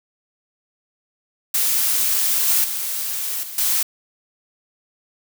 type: noise with level steps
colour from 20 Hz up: blue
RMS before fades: -19 / -17 / -25 / -33 / -19 dBFS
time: 1.54-3.83 s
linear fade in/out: 5 ms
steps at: 2.48 / 2.64 / 3.43 / 3.58 s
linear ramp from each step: 2 ms
effects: none